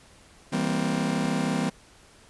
40% pulse chord, C dominant seventh, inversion first, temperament just, 163.52 / 196.22 / 235.5 / 261.6 Hz, E3 / G3 / Bb3 / C4, -14 / +2 / +18 / 0 cents, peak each -29 dBFS, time 0.52-1.7 s, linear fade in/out 10 ms, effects pink hiss -54 dBFS RMS until 2.29 s + resampled to 24000 Hz

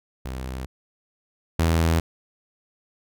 sawtooth tone pair in turn, 64.4 / 82.19 Hz, C2 / E2, -27 / -5 cents, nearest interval major third, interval 422 cents, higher second, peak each -26 / -14 dBFS, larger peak second, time 0.25-0.66 / 1.59-2 s, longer neither, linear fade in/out 5 ms, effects none

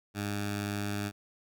10% pulse tone with notch filter, 102.1 Hz, G#2, 29 cents flat, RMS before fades -34 dBFS, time 0.14-1.12 s, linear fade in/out 50 ms, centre 500 Hz, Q 1.4, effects none

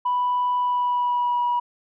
sine tone with pitch glide, 987.8 to 969.1 Hz, B5 to B5, 0 to -33 cents, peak -18 dBFS, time 0.05-1.6 s, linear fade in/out 10 ms, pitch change -33 cents, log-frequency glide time 0.58-1.42 s, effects tanh soft clip ceiling -16 dBFS

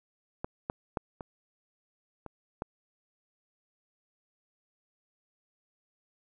clicks, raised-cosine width 1 ms, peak -19 / -17 / -16 / -25 / -27 / -19 dBFS, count 6, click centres 0.445 / 0.699 / 0.972 / 1.208 / 2.263 / 2.621 s, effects none

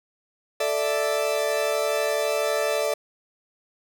40% pulse chord, A suspended fourth, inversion none, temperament equal, 440 / 587.3 / 659.3 Hz, A4 / D5 / E5, 0 / 0 / 0 cents, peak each -27 / -24 / -27 dBFS, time 0.6-2.94 s, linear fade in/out 5 ms, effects none

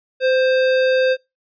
sine tone with sample-and-hold, 517 Hz, C5, 21 cents flat, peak -13 dBFS, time 0.2-1.17 s, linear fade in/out 50 ms, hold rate 2100 Hz, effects noise-tail reverb RT60 0.2 s tail -21 dB re dry + resampled to 11025 Hz

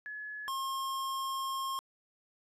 sine / square tone pair in turn, 1702 / 1072.2 Hz, G#6 / C6, +42 / +42 cents, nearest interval minor sixth, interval 800 cents, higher first, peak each -39 / -34 dBFS, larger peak second, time 0.06-0.48 / 0.48-1.79 s, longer second, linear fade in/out 0 ms, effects resampled to 32000 Hz

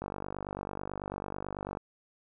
click train, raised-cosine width 1 ms, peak -22 dBFS, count 87, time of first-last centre 0.02-1.772 s, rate 49.1 Hz, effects none

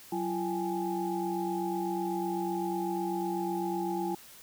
sine tone cluster, 185.9 / 341.4 / 799 / 847 Hz, F#3 / F4 / G5 / G#5, +8 / -39 / +33 / +34 cents, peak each -37 / -32 / -37 / -37 dBFS, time 0.12-4.15 s, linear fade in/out 5 ms, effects white hiss -52 dBFS RMS until 4.42 s

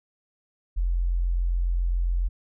sine tone, 43.65 Hz, F1, in tune, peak -21 dBFS, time 0.76-2.29 s, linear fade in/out 20 ms, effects none

